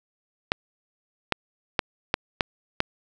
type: clicks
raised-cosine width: 0.3 ms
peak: -4 dBFS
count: 6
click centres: 0.519 / 1.323 / 1.792 / 2.141 / 2.408 / 2.804 s
effects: none